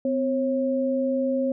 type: tone pair together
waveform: sine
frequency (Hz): 256.2 / 542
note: C4 / C#5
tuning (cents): -36 / -39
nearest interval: octave + minor second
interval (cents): 1297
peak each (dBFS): -24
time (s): 0.05-1.52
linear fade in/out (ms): 2
effects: none